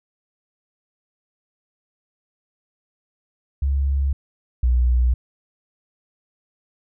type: tone pair in turn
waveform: sine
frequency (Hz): 69 / 61.34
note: C#2 / B1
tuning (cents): -7 / -11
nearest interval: major second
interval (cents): 204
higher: first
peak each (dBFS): -17 / -14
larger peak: second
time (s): 3.62-4.13 / 4.63-5.14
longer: neither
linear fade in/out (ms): 5
effects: none